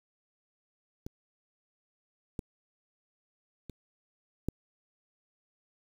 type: clicks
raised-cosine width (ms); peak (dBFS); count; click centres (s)
3; -26 / -22 / -30 / -17; 4; 1.065 / 2.392 / 3.697 / 4.486
effects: 8-bit